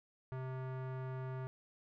square tone with low-pass filter, 130.1 Hz, C3, 9 cents flat, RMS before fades -42 dBFS, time 0.32-1.47 s, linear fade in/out 0 ms, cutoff 1400 Hz, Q 1.2, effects none

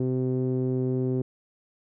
sawtooth tone with low-pass filter, 128.3 Hz, C3, 34 cents flat, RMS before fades -26 dBFS, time 0-1.22 s, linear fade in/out 5 ms, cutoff 360 Hz, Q 3.2, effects none

